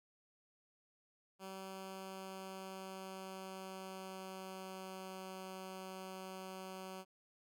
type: tone with pitch glide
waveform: 10% pulse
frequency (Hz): 191.2 to 188.46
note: G3 to F#3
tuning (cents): -43 to +32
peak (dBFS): -38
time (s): 1.39-7.05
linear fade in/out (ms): 50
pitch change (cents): -25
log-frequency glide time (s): 1.6-5.37
effects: none